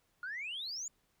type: exponential sweep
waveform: sine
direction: up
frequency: 1396.9 to 7120 Hz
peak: -37 dBFS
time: 0.23-0.88 s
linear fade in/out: 2 ms
effects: tanh soft clip ceiling -34 dBFS + pink hiss -75 dBFS RMS until 1.2 s